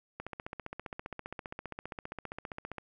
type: click train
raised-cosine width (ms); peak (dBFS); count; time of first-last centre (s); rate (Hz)
0.5; -24; 40; 0.2-2.783; 15.1
effects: none